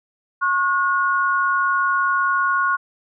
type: tone pair together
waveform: sine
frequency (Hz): 1092.6 / 1443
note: C#6 / F#6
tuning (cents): -25 / -44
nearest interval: perfect fourth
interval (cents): 481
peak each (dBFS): -19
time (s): 0.41-2.77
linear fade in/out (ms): 20
effects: none